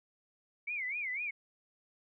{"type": "tone with vibrato", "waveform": "sine", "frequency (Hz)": 2217, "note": "C#7", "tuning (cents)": 0, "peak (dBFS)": -34, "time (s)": [0.67, 1.31], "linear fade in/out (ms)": 10, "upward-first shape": "sine", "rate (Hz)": 4, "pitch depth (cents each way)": 190, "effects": []}